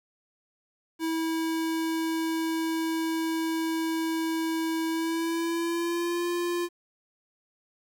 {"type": "tone with pitch glide", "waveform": "square", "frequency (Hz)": [324.7, 348], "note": ["E4", "F4"], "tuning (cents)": [-26, -6], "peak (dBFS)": -27, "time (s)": [0.99, 6.69], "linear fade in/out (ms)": 50, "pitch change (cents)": 120, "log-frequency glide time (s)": [4.89, 6.29], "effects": ["10-bit"]}